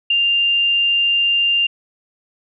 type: tone with ADSR envelope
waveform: sine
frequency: 2794 Hz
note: F7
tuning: in tune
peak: -11 dBFS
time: 0.1-1.67 s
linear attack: 6 ms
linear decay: 7 ms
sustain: -2 dB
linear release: 8 ms
effects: none